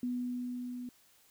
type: tone with level ramp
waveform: sine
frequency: 246.9 Hz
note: B3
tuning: in tune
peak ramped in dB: -31 to -39 dBFS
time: 0.03-0.89 s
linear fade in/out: 2 ms
effects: white hiss -65 dBFS RMS until 1.3 s